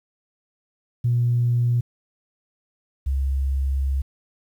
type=tone pair in turn; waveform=sine; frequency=120.3 / 67.81 Hz; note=B2 / C#2; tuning=-45 / -38 cents; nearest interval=minor seventh; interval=993 cents; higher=first; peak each=-16 / -19 dBFS; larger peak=first; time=1.04-1.81 / 3.06-4.02 s; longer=second; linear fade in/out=10 ms; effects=tanh soft clip ceiling -12 dBFS + 9-bit